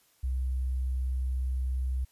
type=tone with sample-and-hold; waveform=sine; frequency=64.3 Hz; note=C2; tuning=30 cents flat; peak=-27 dBFS; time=0.23-2.05 s; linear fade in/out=10 ms; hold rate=11025 Hz; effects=white hiss -66 dBFS RMS until 2.11 s + resampled to 32000 Hz